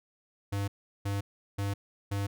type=tone bursts; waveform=square; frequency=100 Hz; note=G2; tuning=35 cents sharp; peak=-30 dBFS; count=4; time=0.52-2.27 s; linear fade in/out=10 ms; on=160 ms; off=370 ms; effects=none